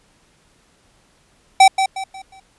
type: tone with echo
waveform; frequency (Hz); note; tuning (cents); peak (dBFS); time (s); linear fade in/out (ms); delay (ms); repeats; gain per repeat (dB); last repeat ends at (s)
square; 770; G5; -31; -6; 1.6-1.68; 5; 180; 4; -9; 2.4
effects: pink hiss -57 dBFS RMS until 2.58 s + resampled to 24000 Hz